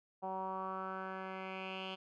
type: tone with low-pass filter sweep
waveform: 10% pulse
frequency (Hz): 189.2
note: F#3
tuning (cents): +39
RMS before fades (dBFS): -42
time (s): 0.22-1.96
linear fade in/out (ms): 20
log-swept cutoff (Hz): 820 to 3200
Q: 4.3
effects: none